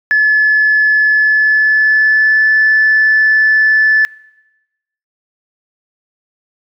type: tone with pitch glide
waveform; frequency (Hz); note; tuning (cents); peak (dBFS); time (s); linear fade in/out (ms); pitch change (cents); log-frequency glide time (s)
sine; 1721 to 1743; A6 to A6; -39 to -17; -6; 0.11-4.05; 0; +22; 1.1-2.5
effects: noise-tail reverb RT60 1.0 s tail -23 dB re dry + tanh soft clip ceiling -3 dBFS